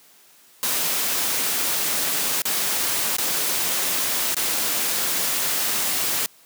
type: noise with dropouts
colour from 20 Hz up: white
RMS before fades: -23 dBFS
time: 0.63-6.26 s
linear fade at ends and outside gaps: 0 ms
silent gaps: 2.419-2.454 / 3.166-3.184 / 4.345-4.367 s
effects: white hiss -53 dBFS RMS until 6.45 s + high-pass 150 Hz 12 dB/octave